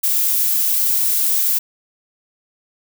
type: noise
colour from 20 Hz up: violet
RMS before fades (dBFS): -17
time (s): 0.03-1.59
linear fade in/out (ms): 10
effects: none

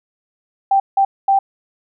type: tone bursts at uneven times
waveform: sine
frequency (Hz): 784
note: G5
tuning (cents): 0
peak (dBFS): -10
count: 3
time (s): 0.71-0.8 / 0.97-1.05 / 1.28-1.39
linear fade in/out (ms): 5
effects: none

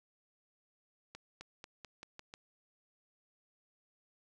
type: accelerating click train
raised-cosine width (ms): 0.2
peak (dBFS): -30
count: 7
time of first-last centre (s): 1.15-2.339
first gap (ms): 260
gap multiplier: 0.89
effects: none

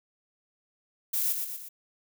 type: noise with echo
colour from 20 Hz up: violet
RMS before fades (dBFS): -28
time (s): 1.13-1.33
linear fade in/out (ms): 10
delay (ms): 120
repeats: 3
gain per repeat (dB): -5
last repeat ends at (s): 1.69
effects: none

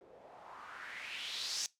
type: noise with low-pass filter sweep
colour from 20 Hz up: blue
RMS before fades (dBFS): -44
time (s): 0.01-1.66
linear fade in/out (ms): 0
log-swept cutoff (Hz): 430 to 6100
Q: 3.4
effects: noise-tail reverb RT60 0.2 s tail -21 dB re dry

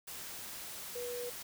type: tone in noise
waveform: sine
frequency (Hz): 486.2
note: B4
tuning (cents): -27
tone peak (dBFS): -38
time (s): 0.95-1.3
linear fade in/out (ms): 10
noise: white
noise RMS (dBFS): -45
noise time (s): 0.07-1.43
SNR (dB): +4
effects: none

